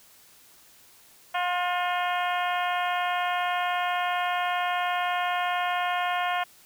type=harmonic tone with a mistuned harmonic; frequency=357 Hz; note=F4; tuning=38 cents sharp; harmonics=2 / 3 / 4 / 5 / 6 / 7 / 8 / 9; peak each=-27 / -31 / -33 / -35 / -37 / -38 / -39 / -40 dBFS; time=1.34-6.44 s; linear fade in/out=10 ms; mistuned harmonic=3; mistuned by=-15 cents; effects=white hiss -55 dBFS RMS until 6.65 s